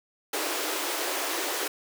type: high-pass noise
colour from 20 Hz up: pink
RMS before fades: -30 dBFS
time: 0.33-1.68 s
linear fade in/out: 5 ms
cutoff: 290 Hz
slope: 96 dB/octave
effects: none